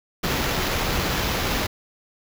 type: noise with sample-and-hold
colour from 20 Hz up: pink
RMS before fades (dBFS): -24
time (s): 0.23-1.67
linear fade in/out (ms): 10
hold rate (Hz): 8820
effects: none